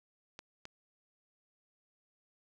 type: clicks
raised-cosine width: 0.2 ms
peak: -28 dBFS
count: 2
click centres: 0.391 / 0.654 s
effects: none